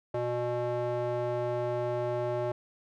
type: tone with band-pass filter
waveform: square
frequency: 121.5 Hz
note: B2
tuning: 28 cents flat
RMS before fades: -31 dBFS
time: 0.14-2.52 s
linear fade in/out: 5 ms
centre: 570 Hz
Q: 2
effects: none